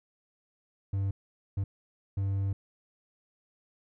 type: tone bursts at uneven times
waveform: triangle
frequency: 98 Hz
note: G2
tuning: in tune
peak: -25 dBFS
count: 3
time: 0.93-1.11 / 1.57-1.64 / 2.17-2.53 s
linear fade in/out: 5 ms
effects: none